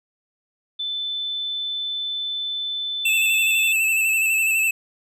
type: tone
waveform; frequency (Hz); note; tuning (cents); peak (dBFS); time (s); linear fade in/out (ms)
sine; 3520; A7; 0; -24; 0.79-3.73; 10
type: tone with vibrato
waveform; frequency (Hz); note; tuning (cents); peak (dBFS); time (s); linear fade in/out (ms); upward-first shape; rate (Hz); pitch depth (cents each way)
square; 2637; E7; 0; -18; 3.05-4.71; 5; square; 12; 28
effects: none